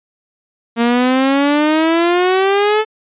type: exponential sweep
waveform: sawtooth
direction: up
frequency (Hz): 230.6 to 438.4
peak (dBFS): -7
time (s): 0.76-2.85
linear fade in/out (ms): 50
effects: resampled to 8000 Hz